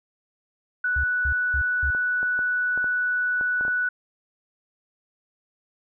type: tone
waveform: sine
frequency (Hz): 1480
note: F#6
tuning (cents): 0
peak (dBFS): -21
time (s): 0.84-3.89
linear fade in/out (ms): 5
type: tone bursts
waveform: sine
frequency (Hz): 69.1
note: C#2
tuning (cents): -5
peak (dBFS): -24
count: 4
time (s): 0.96-1.906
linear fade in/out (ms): 5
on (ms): 79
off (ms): 210
type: clicks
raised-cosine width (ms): 1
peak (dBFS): -23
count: 9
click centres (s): 1.949 / 2.23 / 2.391 / 2.776 / 2.843 / 3.411 / 3.61 / 3.651 / 3.681
effects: none